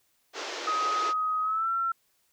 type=band-pass noise; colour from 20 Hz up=pink; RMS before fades=-36 dBFS; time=0.33-1.14 s; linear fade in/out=50 ms; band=330 to 6500 Hz; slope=48 dB/octave
type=tone with pitch glide; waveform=sine; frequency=1259 to 1349.4 Hz; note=D#6 to E6; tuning=+20 to +40 cents; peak=-25 dBFS; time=0.67-1.92 s; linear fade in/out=5 ms; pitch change=+120 cents; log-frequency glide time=1.42-1.69 s
effects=white hiss -70 dBFS RMS until 2.32 s